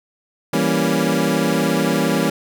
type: chord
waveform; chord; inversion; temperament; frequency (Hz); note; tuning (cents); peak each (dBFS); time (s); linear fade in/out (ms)
25% pulse; E diminished seventh; none; equal; 164.81 / 196 / 233.1 / 277.2; E3 / G3 / Bb3 / Db4; 0 / 0 / 0 / 0; -18; 0.53-2.3; 5
effects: none